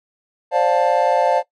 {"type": "chord", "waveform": "triangle", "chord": "D minor seventh", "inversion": "third", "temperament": "just", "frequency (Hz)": [528.6, 587.3, 704.8, 881], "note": ["C5", "D5", "F5", "A5"], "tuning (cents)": [18, 0, 16, 2], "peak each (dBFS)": -17, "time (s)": [0.51, 1.43], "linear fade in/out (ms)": 50, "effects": ["noise-tail reverb RT60 0.1 s tail -18 dB re dry", "MP3 48 kbps"]}